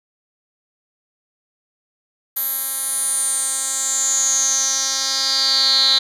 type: tone with band-pass filter sweep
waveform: 10% pulse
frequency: 267.9 Hz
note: C4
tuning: 41 cents sharp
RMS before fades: -19 dBFS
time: 2.36-5.99 s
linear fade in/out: 10 ms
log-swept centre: 12000 to 4000 Hz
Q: 8.7
effects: none